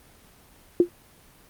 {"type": "tone with exponential decay", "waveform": "sine", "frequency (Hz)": 349.2, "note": "F4", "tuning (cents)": 0, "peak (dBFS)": -9, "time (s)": [0.8, 0.89], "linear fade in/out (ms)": 2, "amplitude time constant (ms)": 19, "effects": ["pink hiss -54 dBFS RMS until 1.49 s", "Opus 24 kbps"]}